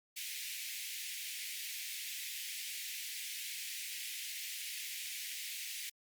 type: high-pass noise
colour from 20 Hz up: pink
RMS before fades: -43 dBFS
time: 0.16-5.9 s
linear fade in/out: 10 ms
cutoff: 2000 Hz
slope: 48 dB/octave
effects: Opus 48 kbps